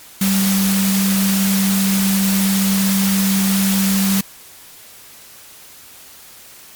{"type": "tone in noise", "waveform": "sine", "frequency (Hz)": 194, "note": "G3", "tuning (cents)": -18, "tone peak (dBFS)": -14, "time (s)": [0.21, 4.21], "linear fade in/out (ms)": 5, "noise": "white", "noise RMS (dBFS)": -21, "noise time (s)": [0.21, 4.21], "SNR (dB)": 4, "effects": ["white hiss -41 dBFS RMS until 6.75 s", "MP3 96 kbps"]}